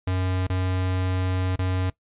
square tone with dropouts, 92.5 Hz, F#2, in tune, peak -23 dBFS, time 0.07-1.9 s, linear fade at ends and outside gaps 5 ms, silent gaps 0.469-0.498 / 1.559-1.589 s, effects noise-tail reverb RT60 0.1 s tail -19 dB re dry + resampled to 8000 Hz

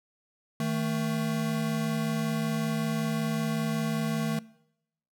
square tone pair together, 157.6 / 222.9 Hz, D#3 / A3, +23 / +23 cents, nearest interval tritone, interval 600 cents, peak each -31 / -30 dBFS, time 0.6-4.39 s, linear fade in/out 2 ms, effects noise-tail reverb RT60 0.8 s tail -22 dB re dry

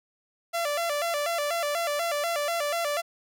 sawtooth tone with vibrato, 630 Hz, D#5, 21 cents sharp, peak -22 dBFS, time 0.53-3.02 s, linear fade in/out 20 ms, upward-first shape square, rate 4.1 Hz, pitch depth 130 cents each way, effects none

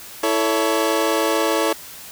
25% pulse chord, A major, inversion second, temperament equal with one note detuned, 329.6 / 440 / 562.1 Hz, E4 / A4 / C#5, 0 / 0 / +24 cents, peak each -18 dBFS, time 0.23-1.73 s, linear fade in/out 5 ms, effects white hiss -38 dBFS RMS until 2.11 s

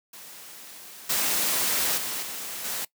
white noise with level steps, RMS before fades -44 / -25 / -31 / -35 / -31 dBFS, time 0.13-2.85 s, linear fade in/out 5 ms, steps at 1.09 / 1.97 / 2.22 / 2.64 s, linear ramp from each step 10 ms, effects noise-tail reverb RT60 0.1 s tail -21 dB re dry + high-pass 150 Hz 12 dB/octave

